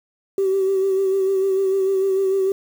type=tone with vibrato; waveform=sine; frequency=385.5 Hz; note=G4; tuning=29 cents flat; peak=-15 dBFS; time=0.38-2.52 s; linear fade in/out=2 ms; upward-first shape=sine; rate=6.7 Hz; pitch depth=32 cents each way; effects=tanh soft clip ceiling -12 dBFS + 7-bit